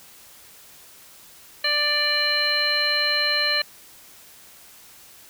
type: harmonic tone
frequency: 590 Hz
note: D5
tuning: 8 cents sharp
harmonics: 1 / 2 / 3 / 4 / 5 / 7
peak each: -31 / -33 / -25 / -28 / -29 / -22 dBFS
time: 1.64-3.62 s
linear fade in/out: 5 ms
effects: white hiss -48 dBFS RMS until 5.29 s

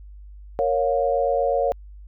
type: chord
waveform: sine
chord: Bb minor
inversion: none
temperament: equal with one note detuned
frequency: 466.2 / 554.4 / 710.3 Hz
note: Bb4 / Db5 / F5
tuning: 0 / 0 / +29 cents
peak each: -24 / -21 / -24 dBFS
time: 0.59-1.72 s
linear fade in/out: 0 ms
effects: added 50 Hz sine -39 dBFS peak until 2.07 s

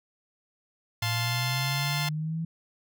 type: chord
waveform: 10% pulse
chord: F major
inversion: none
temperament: just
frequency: 698.5 / 873.1 / 1047.7 Hz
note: F5 / A5 / C6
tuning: 0 / -14 / +2 cents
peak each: -26 dBFS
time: 1.02-2.09 s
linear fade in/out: 5 ms
type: linear sweep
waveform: sine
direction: up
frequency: 110 to 165.4 Hz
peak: -28 dBFS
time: 1.02-2.45 s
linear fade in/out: 5 ms
effects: none

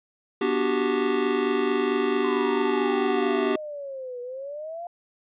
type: chord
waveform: square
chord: G major seventh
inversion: first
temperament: just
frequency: 245 / 294 / 367.5 / 392 Hz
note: B3 / D4 / F#4 / G4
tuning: -14 / +2 / -12 / 0 cents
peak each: -30 / -30 / -29 / -25 dBFS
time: 0.41-3.56 s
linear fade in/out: 5 ms
type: exponential two-way sweep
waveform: sine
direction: down then up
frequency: 1046.5 to 484 to 706 Hz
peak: -32 dBFS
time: 2.24-4.87 s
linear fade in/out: 2 ms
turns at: 4.21 s
effects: resampled to 8000 Hz

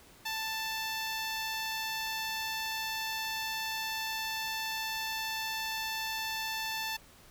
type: tone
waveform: 10% pulse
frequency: 883 Hz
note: A5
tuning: 6 cents sharp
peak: -25 dBFS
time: 0.25-6.97 s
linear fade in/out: 10 ms
effects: pink hiss -57 dBFS RMS until 7.3 s

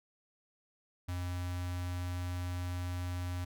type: tone with notch filter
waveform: square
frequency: 89.3 Hz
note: F2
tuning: 39 cents sharp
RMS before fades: -37 dBFS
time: 1.08-3.45 s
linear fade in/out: 10 ms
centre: 420 Hz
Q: 1.4
effects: none

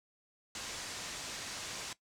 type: low-pass noise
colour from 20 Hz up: white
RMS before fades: -43 dBFS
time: 0.55-1.93 s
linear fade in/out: 2 ms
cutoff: 7500 Hz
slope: 24 dB/octave
effects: noise-tail reverb RT60 0.1 s tail -17 dB re dry

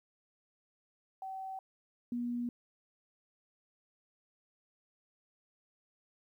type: tone pair in turn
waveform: sine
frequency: 765 / 241 Hz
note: G5 / B3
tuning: -42 / -42 cents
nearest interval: octave + minor sixth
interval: 2000 cents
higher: first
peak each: -39 / -33 dBFS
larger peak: second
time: 1.22-1.59 / 2.12-2.49 s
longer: neither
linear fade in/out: 2 ms
effects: 12-bit

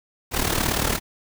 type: noise with amplitude modulation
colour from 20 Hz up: pink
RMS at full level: -20 dBFS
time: 0.31-1 s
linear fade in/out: 50 ms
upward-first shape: sine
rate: 37.5 Hz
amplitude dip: 70%
effects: none

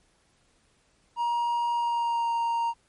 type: tone with pitch glide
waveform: triangle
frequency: 947 to 930.7 Hz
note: A#5 to A#5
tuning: +27 to -3 cents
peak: -22 dBFS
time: 1.16-2.74 s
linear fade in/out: 50 ms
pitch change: -30 cents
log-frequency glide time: 1.73-2.3 s
effects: pink hiss -66 dBFS RMS until 2.88 s + MP3 48 kbps

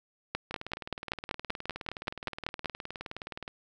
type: two click trains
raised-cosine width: 0.3 ms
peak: -22 / -14 dBFS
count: 58 / 13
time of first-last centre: 0.51-3.479 / 0.35-2.658 s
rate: 19.2 / 5.2 Hz
effects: none

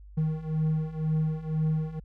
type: beating tone pair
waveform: triangle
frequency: 155.5 / 157.5 Hz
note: D#3 / D#3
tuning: -1 / +21 cents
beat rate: 2 Hz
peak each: -28 / -25 dBFS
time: 0.17-2 s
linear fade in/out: 10 ms
effects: added 50 Hz sine -45 dBFS peak until 2.04 s

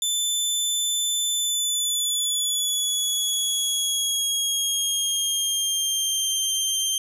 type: tone with pitch glide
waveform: 20% pulse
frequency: 3520 to 3154 Hz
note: A7 to G7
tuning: 0 to +10 cents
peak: -16 dBFS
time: 0.02-6.98 s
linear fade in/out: 2 ms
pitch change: -190 cents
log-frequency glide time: 1.33-6.32 s
effects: none

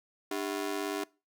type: ring-modulated tone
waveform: sawtooth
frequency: 349.2 Hz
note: F4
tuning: in tune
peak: -25 dBFS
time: 0.31-1.04 s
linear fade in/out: 5 ms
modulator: 48.8 Hz
effects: noise-tail reverb RT60 0.3 s tail -23 dB re dry

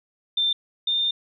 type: tone pair in turn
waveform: sine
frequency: 3577 / 3614 Hz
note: A7 / A7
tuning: +28 / +46 cents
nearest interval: unison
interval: 18 cents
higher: second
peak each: -19 / -20 dBFS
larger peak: first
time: 0.37-0.53 / 0.87-1.11 s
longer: second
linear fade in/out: 5 ms
effects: none

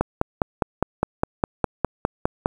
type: click train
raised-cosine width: 1 ms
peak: -4 dBFS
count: 13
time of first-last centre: 0.01-2.459 s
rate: 4.9 Hz
effects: 7-bit

